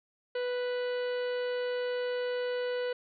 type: harmonic tone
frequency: 493.9 Hz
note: B4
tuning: in tune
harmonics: 1 / 2 / 3 / 4 / 5 / 6 / 7 / 8 / 9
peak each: -30 / -47 / -42 / -47 / -53 / -47 / -58 / -53 / -54 dBFS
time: 0.35-2.93 s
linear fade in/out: 5 ms
effects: none